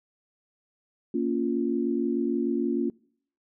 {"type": "chord", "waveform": "sine", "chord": "Bb minor", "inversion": "none", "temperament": "just", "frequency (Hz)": [233.1, 279.7, 349.6], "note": ["Bb3", "Db4", "F4"], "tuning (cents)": [0, 16, 2], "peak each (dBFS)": -28, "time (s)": [1.14, 2.9], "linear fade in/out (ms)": 5, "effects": ["noise-tail reverb RT60 0.6 s tail -25 dB re dry"]}